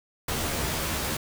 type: noise with comb filter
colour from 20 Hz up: pink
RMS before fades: -29 dBFS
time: 0.28-1.17 s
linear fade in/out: 5 ms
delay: 13 ms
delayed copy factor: +0.75
effects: none